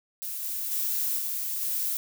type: noise with level steps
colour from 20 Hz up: violet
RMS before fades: -34 / -32 / -28 / -31 / -29 dBFS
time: 0.22-1.97 s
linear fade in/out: 0 ms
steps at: 0.42 / 0.71 / 1.18 / 1.61 s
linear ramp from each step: 10 ms
effects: none